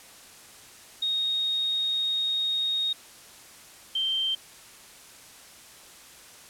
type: tone pair in turn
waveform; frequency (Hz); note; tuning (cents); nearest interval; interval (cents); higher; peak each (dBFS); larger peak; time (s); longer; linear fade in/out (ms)
sine; 3729 / 3136; A#7 / G7; 0 / 0; minor third; 300; first; -24; neither; 1.02-2.93 / 3.95-4.35; first; 5
effects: white hiss -49 dBFS RMS until 6.49 s + low-pass 11000 Hz 12 dB/octave